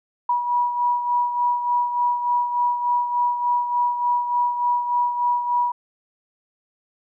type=beating tone pair; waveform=sine; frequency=969 / 972.4 Hz; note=B5 / B5; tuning=-33 / -27 cents; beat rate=3.4 Hz; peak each=-19 / -27 dBFS; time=0.29-5.72 s; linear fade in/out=5 ms; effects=none